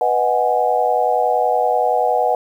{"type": "chord", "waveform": "sine", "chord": "G# minor seventh", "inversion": "first", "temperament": "equal", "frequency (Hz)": [493.9, 622.3, 740, 830.6], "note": ["B4", "D#5", "F#5", "G#5"], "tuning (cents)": [0, 0, 0, 0], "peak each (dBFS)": [-20, -21, -17, -21], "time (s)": [0.01, 2.35], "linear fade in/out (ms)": 2, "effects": ["8-bit"]}